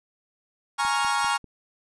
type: chord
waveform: 40% pulse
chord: Bb minor seventh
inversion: third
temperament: equal with one note detuned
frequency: 830.6 / 932.3 / 1103 / 1396.9 Hz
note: Ab5 / Bb5 / Db6 / F6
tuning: 0 / 0 / -9 / 0 cents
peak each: -27 dBFS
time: 0.78-1.38 s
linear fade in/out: 20 ms
type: click train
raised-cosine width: 3 ms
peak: -32 dBFS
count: 4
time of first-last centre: 0.85-1.443 s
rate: 5.06 Hz
effects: resampled to 24000 Hz